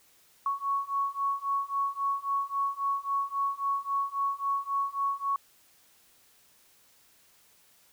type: beating tone pair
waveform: sine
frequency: 1108.7 / 1112.4 Hz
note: C#6 / C#6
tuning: 0 / +6 cents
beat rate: 3.7 Hz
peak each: -31 / -30 dBFS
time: 0.46-5.36 s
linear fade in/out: 2 ms
effects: white hiss -62 dBFS RMS until 7.92 s